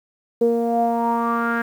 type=tone with low-pass filter sweep; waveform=sawtooth; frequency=233.1 Hz; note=A#3; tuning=in tune; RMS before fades=-20 dBFS; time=0.41-1.62 s; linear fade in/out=5 ms; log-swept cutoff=470 to 1600 Hz; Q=7.1; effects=8-bit